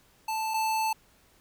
square tone pair in turn, 880 / 880 Hz, A5 / A5, 0 / 0 cents, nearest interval unison, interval 0 cents, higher neither, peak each -29 / -26 dBFS, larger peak second, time 0.28-0.54 / 0.54-0.93 s, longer second, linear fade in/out 5 ms, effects pink hiss -62 dBFS RMS until 1.4 s

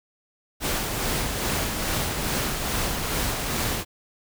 pink noise with tremolo, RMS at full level -25 dBFS, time 0.6-3.85 s, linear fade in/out 50 ms, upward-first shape sine, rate 2.4 Hz, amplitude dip 35%, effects none

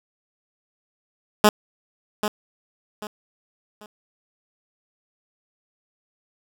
10% pulse tone with echo, 210.6 Hz, G#3, 24 cents sharp, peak -3 dBFS, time 1.44-1.49 s, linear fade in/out 2 ms, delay 790 ms, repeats 3, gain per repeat -10 dB, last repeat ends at 3.86 s, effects none

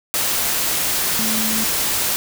sine tone in noise, 220 Hz, A3, in tune, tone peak -24 dBFS, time 1.19-1.64 s, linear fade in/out 0 ms, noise white, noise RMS -20 dBFS, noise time 0.14-2.16 s, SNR -7 dB, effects none

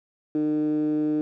15% pulse tone with band-pass filter, 151.9 Hz, D#3, 41 cents flat, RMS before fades -24 dBFS, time 0.35-1.21 s, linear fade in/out 0 ms, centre 330 Hz, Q 7.1, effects none

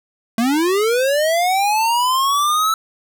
square linear sweep, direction up, 220 to 1318.5 Hz, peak -15 dBFS, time 0.38-2.74 s, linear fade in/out 2 ms, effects none

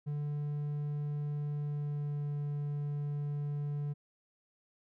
triangle tone with pitch glide, 146.83 to 145.56 Hz, D3 to D3, 0 to -15 cents, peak -31 dBFS, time 0.06-3.94 s, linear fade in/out 20 ms, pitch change -15 cents, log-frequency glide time 1.56-2.34 s, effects none

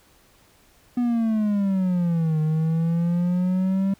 triangle exponential two-way sweep, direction down then up, 246.9 to 154.2 to 196.5 Hz, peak -17 dBFS, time 0.97-3.94 s, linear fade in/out 5 ms, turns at 2.4 s, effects pink hiss -57 dBFS RMS until 3.99 s

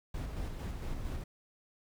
brown noise with tremolo, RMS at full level -37 dBFS, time 0.14-1.24 s, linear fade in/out 5 ms, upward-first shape square, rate 4.4 Hz, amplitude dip 30%, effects none

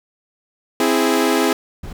sawtooth chord, C augmented, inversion none, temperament equal, 261.6 / 329.6 / 415.3 Hz, C4 / E4 / G#4, 0 / 0 / 0 cents, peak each -15 dBFS, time 0.8-1.53 s, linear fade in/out 2 ms
brown noise, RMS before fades -30 dBFS, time 1.83-1.93 s, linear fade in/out 5 ms
effects none

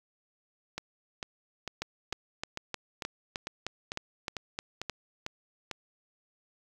two click trains, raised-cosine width 0.2 ms, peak -18 / -16 dBFS, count 12 / 11, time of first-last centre 0.78-5.713 / 1.82-4.897 s, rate 2.23 / 3.25 Hz, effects 8-bit

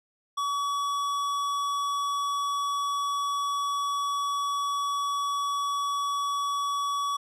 sine tone with tanh clipping, 1135 Hz, C#6, 41 cents sharp, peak -28 dBFS, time 0.37-7.17 s, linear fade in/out 10 ms, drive 15 dB, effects none

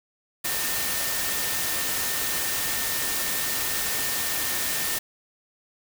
sine tone in noise, 1813 Hz, A#6, 49 cents flat, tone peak -36 dBFS, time 0.44-4.99 s, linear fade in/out 10 ms, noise white, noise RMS -27 dBFS, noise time 0.44-4.99 s, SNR -12 dB, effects none

